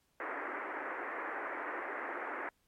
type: band-pass noise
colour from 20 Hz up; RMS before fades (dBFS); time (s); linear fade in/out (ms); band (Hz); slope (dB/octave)
white; -40; 0.2-2.49; 2; 280 to 2000; 48
effects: pink hiss -75 dBFS RMS until 2.67 s + MP3 64 kbps